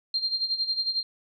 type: tone with tremolo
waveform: sine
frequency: 4186 Hz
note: C8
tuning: in tune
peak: -22 dBFS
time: 0.14-1.03 s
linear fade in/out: 2 ms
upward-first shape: sine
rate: 11 Hz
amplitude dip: 75%
effects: none